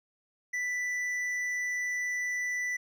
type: tone with hard clipping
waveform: triangle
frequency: 1979 Hz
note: B6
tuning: 3 cents sharp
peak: -31 dBFS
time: 0.53-2.77 s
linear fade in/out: 10 ms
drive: 9 dB
effects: none